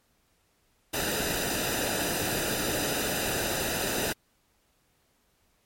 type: noise with comb filter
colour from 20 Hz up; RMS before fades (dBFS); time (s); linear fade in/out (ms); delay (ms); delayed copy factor
pink; -29; 0.93-4.13; 10; 0.91; -0.7
effects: pink hiss -69 dBFS RMS until 5.65 s + MP3 64 kbps